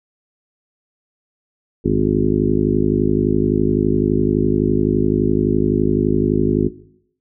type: harmonic tone with a mistuned harmonic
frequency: 51.8 Hz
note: G#1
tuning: 4 cents flat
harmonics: 1 / 2 / 3 / 4 / 5 / 6 / 7 / 8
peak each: -25 / -25 / -22 / -22 / -20 / -25 / -20 / -24 dBFS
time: 1.84-6.69 s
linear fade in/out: 20 ms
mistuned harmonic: 2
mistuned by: -68 cents
effects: noise-tail reverb RT60 0.7 s tail -17 dB re dry